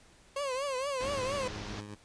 30% pulse tone with vibrato, 539 Hz, C#5, 49 cents flat, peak -29 dBFS, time 0.36-1.48 s, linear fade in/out 5 ms, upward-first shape triangle, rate 4.3 Hz, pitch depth 140 cents each way
pink low-pass noise, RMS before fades -42 dBFS, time 1-1.81 s, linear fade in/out 10 ms, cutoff 6300 Hz, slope 48 dB/octave
15% pulse tone with tremolo, 103.83 Hz, G#2, in tune, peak -34 dBFS, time 1.04-1.95 s, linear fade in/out 10 ms, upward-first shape triangle, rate 8.1 Hz, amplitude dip 45%
effects pink hiss -60 dBFS RMS until 2.04 s + resampled to 22050 Hz

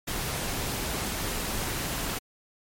pink noise, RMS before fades -31 dBFS, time 0.07-2.19 s, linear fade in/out 10 ms, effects MP3 64 kbps

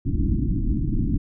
pink low-pass noise, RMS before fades -22 dBFS, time 0.05-1.18 s, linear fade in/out 10 ms, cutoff 330 Hz, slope 96 dB/octave, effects none

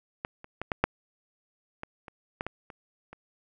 clicks, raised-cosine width 0.5 ms, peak -16 / -29 / -18 / -12 / -6 / -21 / -28 / -16 / -18 / -29 / -29 dBFS, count 11, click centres 0.249 / 0.444 / 0.616 / 0.718 / 0.84 / 1.834 / 2.082 / 2.409 / 2.466 / 2.702 / 3.13 s, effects none

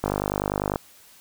click train, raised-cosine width 1 ms, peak -9 dBFS, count 37, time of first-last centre 0.04-0.759 s, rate 50.1 Hz, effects white hiss -52 dBFS RMS until 1.2 s

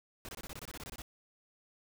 pink noise bursts, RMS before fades -45 dBFS, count 13, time 0.25-1.019 s, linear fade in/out 0 ms, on 37 ms, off 24 ms, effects none

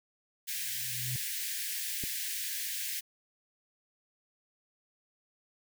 white high-pass noise, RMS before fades -36 dBFS, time 0.47-3.01 s, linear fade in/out 20 ms, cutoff 1600 Hz, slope 96 dB/octave
sine tone with exponential growth, 125.3 Hz, B2, 25 cents sharp, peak -32 dBFS, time 0.51-1.16 s, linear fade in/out 0 ms, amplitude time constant 140 ms
click, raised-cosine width 3 ms, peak -27 dBFS, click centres 2.038 s
effects none

